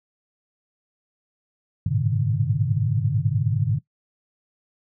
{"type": "tone cluster", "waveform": "sine", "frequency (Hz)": [99.9, 109.1, 119.8, 138.4, 152.6], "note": ["G2", "A2", "A#2", "C#3", "D#3"], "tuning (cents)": [33, -14, 48, -2, -33], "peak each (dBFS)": -26, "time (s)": [1.86, 3.79], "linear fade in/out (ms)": 5, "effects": ["noise-tail reverb RT60 0.1 s tail -18 dB re dry"]}